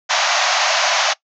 pink band-pass noise, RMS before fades -17 dBFS, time 0.09-1.14 s, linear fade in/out 20 ms, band 590 to 6700 Hz, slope 96 dB/octave, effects noise-tail reverb RT60 0.1 s tail -20 dB re dry

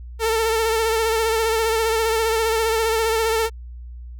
sawtooth tone with vibrato, 447.8 Hz, A4, 30 cents sharp, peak -14 dBFS, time 0.19-3.5 s, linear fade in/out 50 ms, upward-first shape sine, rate 15 Hz, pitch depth 38 cents each way, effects added 60 Hz sine -33 dBFS peak until 4.19 s

